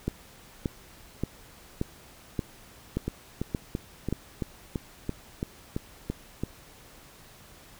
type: two click trains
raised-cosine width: 3 ms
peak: -14 / -16 dBFS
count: 8 / 11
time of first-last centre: 0.08-4.126 / 3.08-6.436 s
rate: 1.73 / 2.98 Hz
effects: pink hiss -52 dBFS RMS until 7.79 s